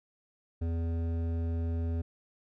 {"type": "tone with hard clipping", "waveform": "sine", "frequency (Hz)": 83.3, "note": "E2", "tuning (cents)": 19, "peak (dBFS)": -31, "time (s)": [0.61, 2.02], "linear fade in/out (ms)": 10, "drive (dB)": 12, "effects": []}